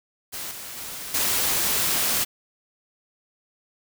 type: noise with level steps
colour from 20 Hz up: white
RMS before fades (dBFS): -33 / -37 / -35 / -23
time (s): 0.32-2.25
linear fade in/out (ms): 20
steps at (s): 0.51 / 0.77 / 1.14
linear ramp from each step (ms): 2
effects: none